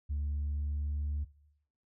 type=tone with pitch glide; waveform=sine; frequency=72.8 to 73.31 Hz; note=D2 to D2; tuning=-15 to -3 cents; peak=-29 dBFS; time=0.09-1.25 s; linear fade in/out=20 ms; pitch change=+12 cents; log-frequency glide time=0.29-0.95 s; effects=noise-tail reverb RT60 0.8 s tail -21 dB re dry + tanh soft clip ceiling -29 dBFS